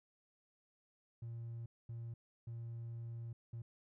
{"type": "tone bursts at uneven times", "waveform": "triangle", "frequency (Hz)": 116.3, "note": "A#2", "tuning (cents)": -4, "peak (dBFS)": -40, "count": 4, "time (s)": [[1.22, 1.66], [1.89, 2.14], [2.47, 3.33], [3.53, 3.62]], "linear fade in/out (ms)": 5, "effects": ["tanh soft clip ceiling -38 dBFS"]}